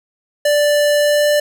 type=tone with pitch glide; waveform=square; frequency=587.3 to 590.7 Hz; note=D5 to D5; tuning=0 to +10 cents; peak=-12 dBFS; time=0.45-1.4 s; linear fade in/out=5 ms; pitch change=+10 cents; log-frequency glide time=0.99-1.27 s; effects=none